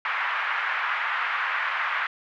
pink band-pass noise, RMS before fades -27 dBFS, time 0.05-2.07 s, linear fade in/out 2 ms, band 1100 to 2200 Hz, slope 24 dB/octave, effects none

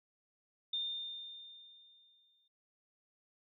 sine tone with exponential decay, 3619 Hz, A7, 48 cents sharp, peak -33 dBFS, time 0.73-2.48 s, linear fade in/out 5 ms, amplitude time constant 380 ms, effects none

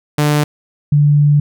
sawtooth / sine tone pair in turn, 148.5 / 146.37 Hz, D3 / D3, +20 / -5 cents, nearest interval unison, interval 25 cents, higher first, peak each -7 dBFS, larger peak neither, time 0.18-0.44 / 0.92-1.4 s, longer second, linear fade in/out 5 ms, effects none

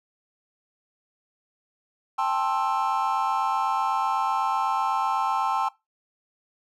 triangle chord, A minor seventh, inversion third, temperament just, 792 / 880 / 1056 / 1320 Hz, G5 / A5 / C6 / E6, +18 / 0 / +16 / +2 cents, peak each -25 / -25 / -25 / -27 dBFS, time 2.18-5.69 s, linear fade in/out 10 ms, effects noise-tail reverb RT60 0.2 s tail -20 dB re dry + tanh soft clip ceiling -13 dBFS

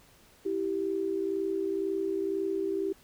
sine tone pair together, 327.6 / 389.6 Hz, E4 / G4, -11 / -11 cents, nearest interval minor third, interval 300 cents, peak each -33 / -29 dBFS, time 0.45-2.93 s, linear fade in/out 10 ms, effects pink hiss -59 dBFS RMS until 3.03 s

